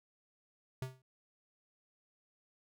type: tone with exponential decay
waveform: square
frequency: 130 Hz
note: C3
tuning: 11 cents flat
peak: -35 dBFS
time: 0.82-1.02 s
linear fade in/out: 2 ms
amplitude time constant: 43 ms
effects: none